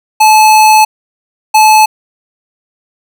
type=tone pair in turn; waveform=square; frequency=864 / 864 Hz; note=A5 / A5; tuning=-32 / -32 cents; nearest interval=unison; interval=0 cents; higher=neither; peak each=-3 dBFS; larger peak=neither; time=0.2-0.85 / 1.54-1.86 s; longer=first; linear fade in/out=10 ms; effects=none